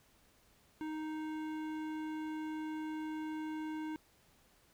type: tone with hard clipping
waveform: triangle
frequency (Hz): 311.1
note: D#4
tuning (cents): 0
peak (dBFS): -40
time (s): 0.81-3.96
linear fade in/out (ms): 0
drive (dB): 18
effects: pink hiss -68 dBFS RMS until 4.73 s